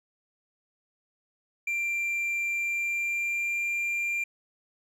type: tone with pitch glide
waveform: triangle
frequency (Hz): 2367 to 2383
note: D7 to D7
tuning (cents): +13 to +25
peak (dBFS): -25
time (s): 1.67-4.24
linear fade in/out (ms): 5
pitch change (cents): +12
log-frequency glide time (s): 2.49-3.61
effects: none